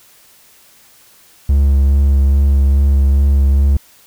triangle tone with vibrato, 69.3 Hz, C#2, in tune, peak -6 dBFS, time 1.49-3.77 s, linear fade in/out 5 ms, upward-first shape sine, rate 2.4 Hz, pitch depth 19 cents each way, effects white hiss -47 dBFS RMS until 4.06 s

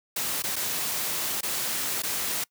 white noise with dropouts, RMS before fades -29 dBFS, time 0.16-2.44 s, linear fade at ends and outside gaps 5 ms, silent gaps 0.423-0.437 / 0.558-0.563 / 1.409-1.43 / 2.022-2.033 s, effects noise-tail reverb RT60 0.1 s tail -24 dB re dry + high-pass 100 Hz 12 dB/octave

